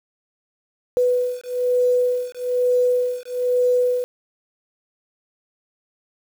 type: beating tone pair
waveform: sine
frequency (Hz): 495.3 / 496.4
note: B4 / B4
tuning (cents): +5 / +9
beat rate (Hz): 1.1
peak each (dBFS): -20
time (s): 0.97-4.04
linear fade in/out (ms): 0
effects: 7-bit

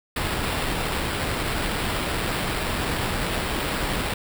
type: noise with sample-and-hold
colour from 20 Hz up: pink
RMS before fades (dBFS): -26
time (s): 0.16-4.14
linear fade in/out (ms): 5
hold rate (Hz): 6300
effects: none

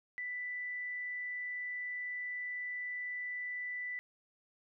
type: tone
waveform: sine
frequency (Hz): 1982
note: B6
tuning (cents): +6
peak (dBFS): -37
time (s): 0.18-3.99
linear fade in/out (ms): 0
effects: none

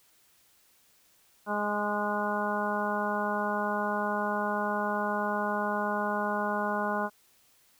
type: harmonic tone with a mistuned harmonic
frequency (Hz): 207.7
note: G#3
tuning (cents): 0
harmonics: 1 / 2 / 3 / 4 / 5 / 6 / 7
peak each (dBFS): -34 / -37 / -34 / -34 / -34 / -39 / -35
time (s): 1.46-7.1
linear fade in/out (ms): 50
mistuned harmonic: 6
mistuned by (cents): -29
effects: white hiss -64 dBFS RMS until 7.79 s

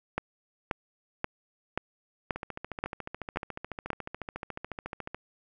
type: two click trains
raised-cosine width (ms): 0.5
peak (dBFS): -13 / -21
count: 8 / 40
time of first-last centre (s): 0.18-3.903 / 2.36-5.146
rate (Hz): 1.88 / 14
effects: none

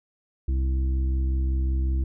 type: harmonic tone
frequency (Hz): 65.41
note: C2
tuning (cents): 0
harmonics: 1 / 2 / 3 / 4 / 5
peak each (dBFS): -21 / -38 / -43 / -45 / -38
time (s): 0.48-2.04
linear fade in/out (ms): 5
effects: none

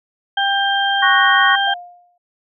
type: harmonic tone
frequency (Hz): 793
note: G5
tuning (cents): +20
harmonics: 1 / 2 / 4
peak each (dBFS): -18 / -19 / -20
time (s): 0.37-1.74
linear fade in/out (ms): 5
type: chord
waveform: sine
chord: F# major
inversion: second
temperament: equal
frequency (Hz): 1108.7 / 1480 / 1864.7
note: C#6 / F#6 / A#6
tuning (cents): 0 / 0 / 0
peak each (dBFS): -16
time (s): 1.02-1.56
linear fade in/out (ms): 10
type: tone with exponential decay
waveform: sine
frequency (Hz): 707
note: F5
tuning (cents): +21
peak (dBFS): -21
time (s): 1.67-2.18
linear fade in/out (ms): 5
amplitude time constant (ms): 110
effects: none

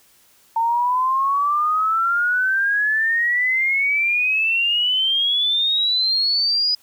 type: exponential sweep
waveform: sine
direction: up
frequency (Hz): 902 to 4978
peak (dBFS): -16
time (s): 0.56-6.75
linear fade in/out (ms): 5
effects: white hiss -55 dBFS RMS until 6.82 s

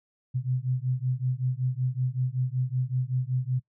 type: beating tone pair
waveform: sine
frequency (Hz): 125.1 / 130.4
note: B2 / C3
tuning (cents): +23 / -5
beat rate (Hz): 5.3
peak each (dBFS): -28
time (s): 0.34-3.6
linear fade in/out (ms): 20
effects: noise-tail reverb RT60 0.1 s tail -21 dB re dry

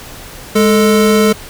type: tone pair together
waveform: square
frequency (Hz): 207.7 / 440.1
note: G#3 / A4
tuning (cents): 0 / 0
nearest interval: octave + minor second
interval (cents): 1300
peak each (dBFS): -11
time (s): 0.55-1.33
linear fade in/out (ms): 10
effects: pink hiss -32 dBFS RMS until 1.49 s

